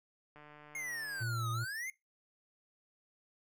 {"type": "click train", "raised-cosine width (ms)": 0.5, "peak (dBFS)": -40, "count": 130, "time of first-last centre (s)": [0.36, 1.226], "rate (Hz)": 149}
{"type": "exponential two-way sweep", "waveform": "square", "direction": "down then up", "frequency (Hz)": [2168, 1221, 2168], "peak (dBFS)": -39, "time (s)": [0.75, 1.9], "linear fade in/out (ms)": 2, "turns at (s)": 1.51}
{"type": "tone", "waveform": "triangle", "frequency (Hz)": 115.3, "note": "A#2", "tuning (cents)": -19, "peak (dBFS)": -33, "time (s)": [1.2, 1.65], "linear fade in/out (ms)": 20}
{"effects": ["noise-tail reverb RT60 0.2 s tail -21 dB re dry"]}